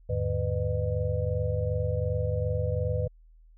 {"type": "tone cluster", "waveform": "sine", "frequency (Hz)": [80.5, 103.2, 149.9, 499.2, 609], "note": ["E2", "G#2", "D3", "B4", "D#5"], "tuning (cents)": [-41, -10, 36, 19, -37], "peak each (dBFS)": [-31, -29, -35, -31, -37], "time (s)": [0.09, 3.08], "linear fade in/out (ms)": 10, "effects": ["added 40 Hz sine -52 dBFS peak until 3.57 s"]}